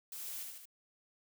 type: noise with echo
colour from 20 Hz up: blue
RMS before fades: -45 dBFS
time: 0.12-0.43 s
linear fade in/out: 2 ms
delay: 75 ms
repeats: 3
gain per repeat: -3 dB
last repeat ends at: 0.655 s
effects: none